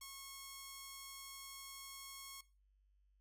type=tone; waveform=5% pulse; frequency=1092 Hz; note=C#6; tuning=26 cents flat; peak=-38 dBFS; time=0.01-2.41 s; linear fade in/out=5 ms; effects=noise-tail reverb RT60 0.3 s tail -17 dB re dry + added 49 Hz sine -70 dBFS peak until 3.2 s